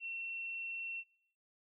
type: tone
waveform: sine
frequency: 2712 Hz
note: E7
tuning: 49 cents sharp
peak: -39 dBFS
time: 0-1.04 s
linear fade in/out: 50 ms
effects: noise-tail reverb RT60 0.8 s tail -25 dB re dry